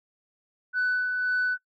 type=tone with tremolo; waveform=sine; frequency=1495 Hz; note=F#6; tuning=17 cents sharp; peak=-20 dBFS; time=0.73-1.58 s; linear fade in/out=50 ms; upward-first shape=sine; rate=1.9 Hz; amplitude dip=40%; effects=noise-tail reverb RT60 0.1 s tail -23 dB re dry + tanh soft clip ceiling -20 dBFS